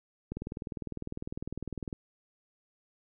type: click train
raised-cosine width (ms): 3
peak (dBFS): -23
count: 33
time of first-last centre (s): 0.32-1.928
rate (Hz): 19.9
effects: none